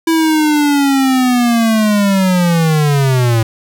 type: linear sweep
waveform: square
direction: down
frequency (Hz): 329.6 to 110.7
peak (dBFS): -10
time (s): 0.07-3.43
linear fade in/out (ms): 5
effects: none